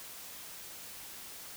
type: silence
effects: white hiss -47 dBFS RMS until 1.56 s